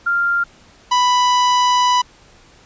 sine / 45% pulse tone pair in turn, 1394 / 990 Hz, F6 / B5, -4 / +4 cents, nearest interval tritone, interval 592 cents, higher first, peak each -14 / -12 dBFS, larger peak second, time 0.06-0.44 / 0.91-2.02 s, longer second, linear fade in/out 10 ms, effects pink hiss -48 dBFS RMS until 2.65 s + resampled to 16000 Hz

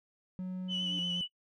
triangle tone with pitch glide, 184.4 to 177.3 Hz, F#3 to F3, -6 to +26 cents, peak -33 dBFS, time 0.39-1.21 s, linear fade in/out 0 ms, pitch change -68 cents, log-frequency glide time 0.78-1 s
sine tone with exponential growth, 290 Hz, D4, 22 cents flat, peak -39 dBFS, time 0.53-0.99 s, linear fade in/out 0 ms, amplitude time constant 100 ms
sine tone with vibrato, 2987 Hz, F#7, 16 cents sharp, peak -31 dBFS, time 0.68-1.28 s, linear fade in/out 50 ms, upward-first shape sine, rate 8.4 Hz, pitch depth 26 cents each way
effects noise-tail reverb RT60 0.1 s tail -24 dB re dry + tanh soft clip ceiling -26 dBFS

